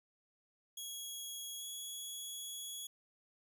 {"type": "tone with pitch glide", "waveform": "15% pulse", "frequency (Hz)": [3322, 3355], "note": ["G#7", "G#7"], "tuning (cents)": [0, 17], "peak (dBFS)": -36, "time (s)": [0.77, 2.87], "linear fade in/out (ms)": 5, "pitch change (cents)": 17, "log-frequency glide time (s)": [1.58, 1.64], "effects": []}